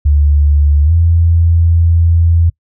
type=tone with pitch glide; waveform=sine; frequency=73 to 83.85 Hz; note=D2 to E2; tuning=-10 to +30 cents; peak=-6 dBFS; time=0.05-2.5 s; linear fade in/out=10 ms; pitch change=+240 cents; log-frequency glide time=0.84-0.92 s; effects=noise-tail reverb RT60 0.1 s tail -24 dB re dry